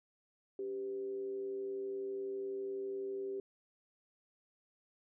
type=tone with frequency modulation; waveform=sine; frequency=392 Hz; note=G4; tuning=in tune; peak=-37 dBFS; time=0.59-3.4 s; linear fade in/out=2 ms; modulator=112 Hz; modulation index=0.33; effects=none